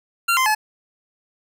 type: tone with pitch steps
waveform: 25% pulse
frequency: 1380 / 1040 / 858 Hz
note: F6 / C6 / A5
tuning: -21 / -11 / -44 cents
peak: -12 dBFS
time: 0.28-0.55 s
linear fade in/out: 10 ms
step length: 90 ms
effects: none